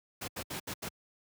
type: noise bursts at uneven times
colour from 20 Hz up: pink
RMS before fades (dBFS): -38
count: 5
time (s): 0.21-0.28 / 0.36-0.43 / 0.5-0.6 / 0.67-0.74 / 0.82-0.89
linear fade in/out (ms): 10
effects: high-pass 80 Hz 12 dB/octave